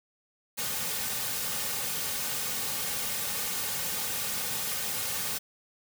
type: noise with comb filter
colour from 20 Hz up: white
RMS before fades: -32 dBFS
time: 0.57-5.39 s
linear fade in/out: 20 ms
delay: 3 ms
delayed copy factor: -0.65
effects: none